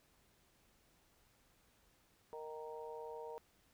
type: harmonic tone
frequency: 155.2 Hz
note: D#3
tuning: 4 cents flat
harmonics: 3 / 4 / 5 / 6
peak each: -47 / -53 / -57 / -51 dBFS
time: 2.33-3.38 s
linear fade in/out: 0 ms
effects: pink hiss -72 dBFS RMS until 3.73 s